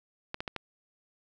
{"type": "clicks", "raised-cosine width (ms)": 0.3, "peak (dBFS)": -18, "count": 4, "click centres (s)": [0.344, 0.405, 0.478, 0.563], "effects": []}